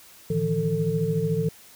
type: tone cluster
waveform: sine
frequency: 111.4 / 153.5 / 167.2 / 445.1 Hz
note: A2 / D#3 / E3 / A4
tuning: +22 / -23 / +25 / +20 cents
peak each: -32 / -27 / -26 / -26 dBFS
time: 0.3-1.49 s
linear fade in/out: 5 ms
effects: white hiss -50 dBFS RMS until 1.75 s